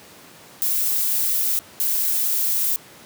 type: noise bursts at uneven times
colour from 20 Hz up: violet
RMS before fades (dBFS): -21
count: 2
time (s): 0.62-1.59 / 1.8-2.76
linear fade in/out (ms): 0
effects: pink hiss -45 dBFS RMS until 3.05 s + high-pass 150 Hz 12 dB/octave